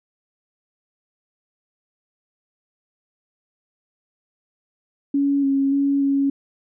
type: tone with pitch steps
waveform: sine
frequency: 280.7 / 274.1 / 279.4 / 277 Hz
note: C#4 / C#4 / C#4 / C#4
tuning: +22 / -19 / +14 / -1 cents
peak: -16 dBFS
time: 5.14-6.3 s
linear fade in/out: 5 ms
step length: 290 ms
effects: none